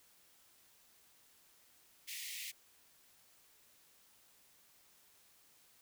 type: high-pass noise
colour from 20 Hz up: pink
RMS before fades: -45 dBFS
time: 2.07-2.52 s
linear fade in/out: 20 ms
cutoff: 1900 Hz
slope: 96 dB/octave
effects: white hiss -67 dBFS RMS until 5.81 s